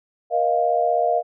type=chord; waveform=sine; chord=Bb suspended fourth; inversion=none; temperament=equal with one note detuned; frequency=475.1 / 622.3 / 698.5 Hz; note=Bb4 / Eb5 / F5; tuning=+33 / 0 / 0 cents; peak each=-24 / -22 / -19 dBFS; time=0.3-1.23 s; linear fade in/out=50 ms; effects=none